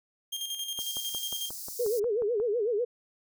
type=tone with tremolo; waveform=sawtooth; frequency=3210 Hz; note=G7; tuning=40 cents sharp; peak=-28 dBFS; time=0.32-1.5 s; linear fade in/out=10 ms; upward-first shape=square; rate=11 Hz; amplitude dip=50%
type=high-pass noise; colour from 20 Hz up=white; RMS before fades=-40 dBFS; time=0.79-2 s; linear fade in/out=10 ms; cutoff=4600 Hz; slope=48 dB/octave
type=click train; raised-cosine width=1 ms; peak=-29 dBFS; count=10; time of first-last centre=0.79-2.4 s; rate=5.59 Hz
type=tone with vibrato; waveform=sine; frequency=446.3 Hz; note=A4; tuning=25 cents sharp; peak=-25 dBFS; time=1.79-2.85 s; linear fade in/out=10 ms; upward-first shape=sine; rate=8 Hz; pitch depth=180 cents each way
effects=none